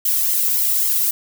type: noise with flanger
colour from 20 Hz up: violet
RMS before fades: -18 dBFS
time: 0.05-1.11 s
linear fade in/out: 5 ms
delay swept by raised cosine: 0.95 to 1.58 ms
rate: 3.7 Hz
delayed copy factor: +0.7
effects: none